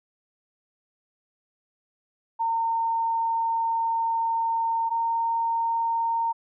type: tone pair in turn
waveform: sine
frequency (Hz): 913 / 918.8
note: A#5 / A#5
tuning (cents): -36 / -25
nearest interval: unison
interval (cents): 11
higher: second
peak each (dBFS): -22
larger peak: neither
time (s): 2.39-4.9 / 4.9-6.33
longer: first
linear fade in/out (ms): 20
effects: none